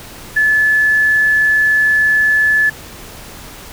sine tone with quantisation, 1727 Hz, A6, 33 cents flat, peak -9 dBFS, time 0.36-2.7 s, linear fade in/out 10 ms, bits 6, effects pink hiss -34 dBFS RMS until 3.72 s

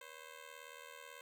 10% pulse ring-modulated tone, 523.3 Hz, C5, in tune, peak -40 dBFS, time 0.01-1.21 s, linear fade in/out 0 ms, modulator 39.1 Hz, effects none

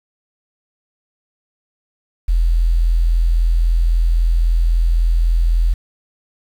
sine tone, 41.87 Hz, E1, 28 cents sharp, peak -11 dBFS, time 2.28-5.74 s, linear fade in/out 10 ms, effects 7-bit

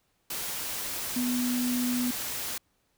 sine tone in noise, 246.9 Hz, B3, in tune, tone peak -26 dBFS, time 1.16-2.11 s, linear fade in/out 5 ms, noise white, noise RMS -34 dBFS, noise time 0.3-2.58 s, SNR +5 dB, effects pink hiss -72 dBFS RMS until 2.97 s

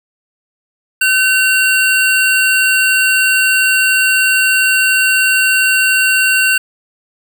square tone pair together, 1522 / 2755 Hz, F#6 / F7, +48 / -24 cents, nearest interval minor seventh, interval 1028 cents, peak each -13 dBFS, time 1.01-6.58 s, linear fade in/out 5 ms, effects none

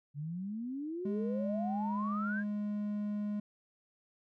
sine exponential sweep, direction up, 139.5 to 1672 Hz, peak -36 dBFS, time 0.14-2.44 s, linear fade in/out 50 ms
triangle tone, 207.7 Hz, G#3, in tune, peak -31 dBFS, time 1.05-3.4 s, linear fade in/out 5 ms
effects none

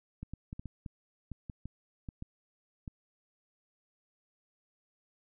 clicks, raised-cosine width 5 ms, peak -28 dBFS, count 12, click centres 0.23 / 0.336 / 0.529 / 0.595 / 0.657 / 0.862 / 1.317 / 1.498 / 1.656 / 2.088 / 2.224 / 2.878 s, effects none

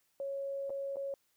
sine tone with dropouts, 552 Hz, C#5, 7 cents flat, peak -35 dBFS, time 0.2-1.14 s, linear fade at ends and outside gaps 1 ms, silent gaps 0.696-0.703 / 0.959-0.968 s, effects white hiss -75 dBFS RMS until 1.36 s

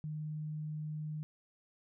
sine tone with vibrato, 153.1 Hz, D#3, 28 cents flat, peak -37 dBFS, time 0.04-1.23 s, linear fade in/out 0 ms, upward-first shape triangle, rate 19 Hz, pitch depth 10 cents each way, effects none

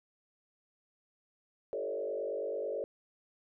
sine tone with frequency modulation, 498.2 Hz, B4, 15 cents sharp, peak -33 dBFS, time 1.73-2.84 s, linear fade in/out 0 ms, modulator 49.1 Hz, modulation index 2.1, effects none

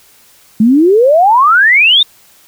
sine exponential sweep, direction up, 207.7 to 3729 Hz, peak -4 dBFS, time 0.6-2.03 s, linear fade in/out 5 ms, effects white hiss -45 dBFS RMS until 2.47 s

